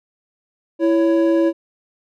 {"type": "tone pair together", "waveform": "triangle", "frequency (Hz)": [332, 557], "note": ["E4", "C#5"], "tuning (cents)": [12, 8], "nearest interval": "major sixth", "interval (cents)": 896, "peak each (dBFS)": [-12, -17], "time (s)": [0.79, 1.53], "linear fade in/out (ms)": 50, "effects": []}